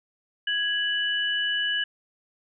sine tone pair together, 1661.2 / 2963 Hz, G#6 / F#7, 0 / +2 cents, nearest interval minor seventh, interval 1002 cents, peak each -26 dBFS, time 0.47-1.84 s, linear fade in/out 5 ms, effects none

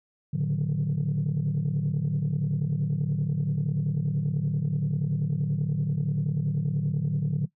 sine tone cluster, 110.6 / 138.6 / 149 / 184.4 Hz, A2 / C#3 / D3 / F#3, +9 / 0 / +25 / -6 cents, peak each -32 / -30 / -24 / -30 dBFS, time 0.33-7.46 s, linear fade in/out 10 ms, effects noise-tail reverb RT60 0.1 s tail -18 dB re dry + tanh soft clip ceiling -19 dBFS

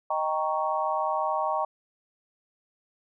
sine chord, Eb dominant seventh, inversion none, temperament equal, 622.3 / 784 / 932.3 / 1108.7 Hz, Eb5 / G5 / Bb5 / Db6, 0 / 0 / 0 / 0 cents, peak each -30 dBFS, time 0.1-1.65 s, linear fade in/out 5 ms, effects none

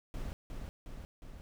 brown noise with echo, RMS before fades -39 dBFS, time 0.14-0.33 s, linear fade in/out 0 ms, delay 360 ms, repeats 3, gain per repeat -3 dB, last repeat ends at 1.41 s, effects none

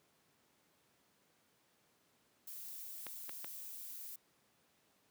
violet noise, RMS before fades -48 dBFS, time 2.47-4.16 s, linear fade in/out 5 ms
clicks, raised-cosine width 0.3 ms, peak -29 dBFS, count 3, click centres 3.067 / 3.294 / 3.445 s
effects pink hiss -73 dBFS RMS until 5.1 s + high-pass 150 Hz 12 dB/octave

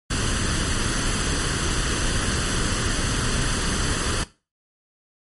pink noise with comb filter, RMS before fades -23 dBFS, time 0.1-4.24 s, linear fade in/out 10 ms, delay 0.65 ms, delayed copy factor +0.6, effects noise-tail reverb RT60 0.3 s tail -17 dB re dry + MP3 48 kbps

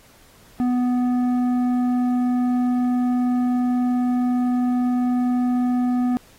sine tone with tanh clipping, 247.6 Hz, B3, 5 cents sharp, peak -19 dBFS, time 0.6-6.17 s, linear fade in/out 0 ms, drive 9 dB, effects pink hiss -52 dBFS RMS until 6.38 s + AAC 48 kbps

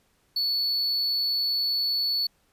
triangle tone, 4435 Hz, C#8, in tune, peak -22 dBFS, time 0.36-2.27 s, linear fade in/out 5 ms, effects pink hiss -67 dBFS RMS until 2.52 s + resampled to 32000 Hz

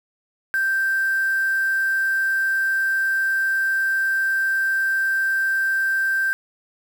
sine tone with quantisation, 1568 Hz, G6, in tune, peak -18 dBFS, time 0.54-6.33 s, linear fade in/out 0 ms, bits 6, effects none

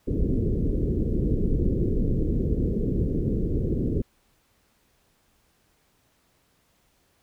pink low-pass noise, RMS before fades -24 dBFS, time 0.07-4.02 s, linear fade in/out 10 ms, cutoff 450 Hz, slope 48 dB/octave, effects pink hiss -66 dBFS RMS until 7.22 s

